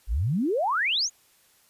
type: exponential sweep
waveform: sine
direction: up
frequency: 45.08 to 7040 Hz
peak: -22 dBFS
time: 0.07-1.1 s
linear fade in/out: 50 ms
effects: white hiss -61 dBFS RMS until 1.69 s + resampled to 32000 Hz